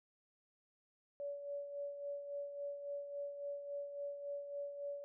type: tone with tremolo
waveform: sine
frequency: 570 Hz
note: C#5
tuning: 48 cents sharp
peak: -39 dBFS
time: 1.2-5.04 s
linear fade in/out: 0 ms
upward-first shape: sine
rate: 3.6 Hz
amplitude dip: 55%
effects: none